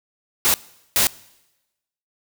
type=noise bursts at uneven times; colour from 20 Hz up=white; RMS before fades=-17 dBFS; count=2; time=0.45-0.54 / 0.96-1.07 s; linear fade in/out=0 ms; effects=noise-tail reverb RT60 1.0 s tail -22 dB re dry